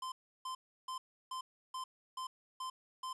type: tone bursts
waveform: square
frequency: 1036 Hz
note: C6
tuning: 17 cents flat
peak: -40 dBFS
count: 8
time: 0.02-3.13 s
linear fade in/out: 5 ms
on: 100 ms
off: 330 ms
effects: resampled to 24000 Hz + 11-bit